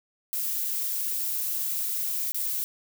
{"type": "noise with dropouts", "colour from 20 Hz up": "violet", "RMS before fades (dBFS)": -29, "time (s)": [0.33, 2.64], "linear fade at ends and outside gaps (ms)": 0, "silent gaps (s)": [2.32, 2.345], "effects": []}